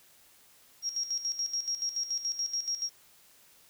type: tone with tremolo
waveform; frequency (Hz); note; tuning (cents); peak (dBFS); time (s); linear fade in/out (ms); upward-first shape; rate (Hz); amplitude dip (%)
sine; 5600; F8; +4; -28; 0.82-2.9; 50; square; 7; 70
effects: white hiss -60 dBFS RMS until 3.69 s